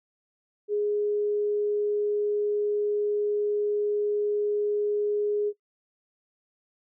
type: tone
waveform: sine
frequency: 415.3 Hz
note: G#4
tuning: in tune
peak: -23 dBFS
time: 0.68-5.53 s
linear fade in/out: 50 ms
effects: noise-tail reverb RT60 0.1 s tail -20 dB re dry